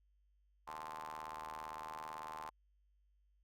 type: ring-modulated tone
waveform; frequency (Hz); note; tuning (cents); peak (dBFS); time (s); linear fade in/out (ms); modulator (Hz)
sawtooth; 77.78; D#2; 0; -38; 0.67-2.5; 10; 962
effects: added 50 Hz sine -70 dBFS peak until 3.43 s